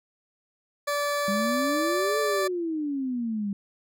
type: tone with pitch glide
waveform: 20% pulse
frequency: 579 to 584 Hz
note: D5 to D5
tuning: -25 to -10 cents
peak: -20 dBFS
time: 0.87-2.48 s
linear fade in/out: 10 ms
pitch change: +15 cents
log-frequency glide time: 1.23-1.99 s
type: exponential two-way sweep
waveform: sine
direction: up then down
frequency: 196 to 440 to 196 Hz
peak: -26 dBFS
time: 1.28-3.53 s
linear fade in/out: 2 ms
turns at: 2.19 s
effects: none